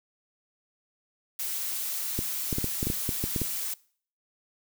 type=noise; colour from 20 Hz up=blue; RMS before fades=-32 dBFS; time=1.39-3.74 s; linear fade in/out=5 ms
type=clicks; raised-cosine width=3 ms; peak=-16 dBFS; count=11; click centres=2.19 / 2.528 / 2.584 / 2.643 / 2.829 / 2.87 / 2.901 / 3.091 / 3.24 / 3.362 / 3.417 s
effects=noise-tail reverb RT60 0.5 s tail -22 dB re dry